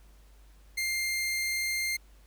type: tone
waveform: sawtooth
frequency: 2107 Hz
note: C7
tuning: 12 cents sharp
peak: -25 dBFS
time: 0.77-1.97 s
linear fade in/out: 10 ms
effects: added 50 Hz sine -53 dBFS peak until 2.26 s + pink hiss -64 dBFS RMS until 2.26 s